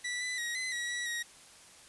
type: tone with pitch steps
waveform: sawtooth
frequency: 1962 / 1996 / 1896 / 2029 / 1919 / 1938 / 1890 Hz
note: B6 / B6 / A#6 / B6 / A#6 / B6 / A#6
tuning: -12 / +18 / +29 / +46 / +50 / -33 / +23 cents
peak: -30 dBFS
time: 0.04-1.23 s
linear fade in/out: 10 ms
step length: 170 ms
effects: white hiss -55 dBFS RMS until 1.88 s + resampled to 24000 Hz